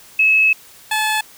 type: tone pair in turn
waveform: sine / 15% pulse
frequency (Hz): 2586 / 863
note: E7 / A5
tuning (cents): -34 / -34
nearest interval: octave + perfect fifth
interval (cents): 1900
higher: first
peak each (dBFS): -10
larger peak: neither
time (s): 0.19-0.53 / 0.91-1.21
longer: first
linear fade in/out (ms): 5
effects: white hiss -44 dBFS RMS until 1.37 s